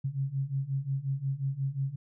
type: beating tone pair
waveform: sine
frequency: 133.3 / 138.9 Hz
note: C3 / C#3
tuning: +33 / +4 cents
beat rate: 5.6 Hz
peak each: -33 / -31 dBFS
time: 0.04-1.96 s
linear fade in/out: 10 ms
effects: none